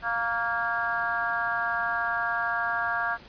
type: harmonic tone with a mistuned harmonic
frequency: 233.1 Hz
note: A#3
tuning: in tune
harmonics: 3 / 4 / 5 / 6 / 7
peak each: -32 / -34 / -33 / -31 / -29 dBFS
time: 0.02-3.18 s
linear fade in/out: 50 ms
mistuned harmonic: 5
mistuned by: -24 cents
effects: pink hiss -49 dBFS RMS until 3.28 s + resampled to 11025 Hz